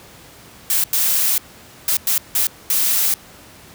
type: noise bursts at uneven times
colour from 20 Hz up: blue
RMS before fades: -17 dBFS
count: 6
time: 0.7-0.84 / 0.93-1.38 / 1.88-1.97 / 2.07-2.18 / 2.35-2.47 / 2.7-3.14 s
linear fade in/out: 2 ms
effects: pink hiss -43 dBFS RMS until 3.74 s + high-pass 60 Hz 12 dB/octave